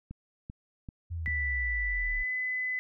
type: click train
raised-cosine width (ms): 5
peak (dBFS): -28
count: 4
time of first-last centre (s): 0.11-1.277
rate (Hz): 2.57
type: linear sweep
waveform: sine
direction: down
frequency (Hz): 87.31 to 32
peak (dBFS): -32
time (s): 1.1-2.24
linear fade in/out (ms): 20
type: tone with pitch glide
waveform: sine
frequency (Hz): 1975 to 2011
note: B6 to B6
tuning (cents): 0 to +31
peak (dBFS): -29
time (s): 1.26-2.79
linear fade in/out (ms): 0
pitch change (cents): +31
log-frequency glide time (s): 1.85-2.31
effects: none